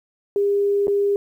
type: tone with dropouts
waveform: sine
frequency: 403.3 Hz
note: G4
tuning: 49 cents sharp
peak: -16 dBFS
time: 0.36-1.16 s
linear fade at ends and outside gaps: 1 ms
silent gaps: 0.871-0.88 s
effects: 9-bit